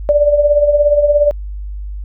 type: tone with tremolo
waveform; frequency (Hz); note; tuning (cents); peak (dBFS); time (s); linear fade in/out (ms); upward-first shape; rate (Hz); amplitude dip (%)
sine; 586; D5; -4; -5; 0.09-1.31; 0; triangle; 17; 70
effects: added 50 Hz sine -22 dBFS peak until 2.04 s